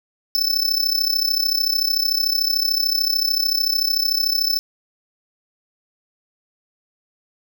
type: tone with amplitude modulation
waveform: square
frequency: 5274 Hz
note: E8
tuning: in tune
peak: -14 dBFS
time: 0.35-4.59 s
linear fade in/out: 0 ms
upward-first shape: sine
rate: 33.5 Hz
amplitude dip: 80%
effects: none